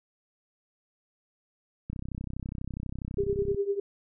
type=click train; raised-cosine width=5 ms; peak=-23 dBFS; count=54; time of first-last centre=1.9-3.546 s; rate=32.2 Hz
type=tone with tremolo; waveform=sine; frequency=400.3 Hz; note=G4; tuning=36 cents sharp; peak=-22 dBFS; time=3.18-3.8 s; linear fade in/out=5 ms; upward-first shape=triangle; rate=10 Hz; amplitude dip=90%
effects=none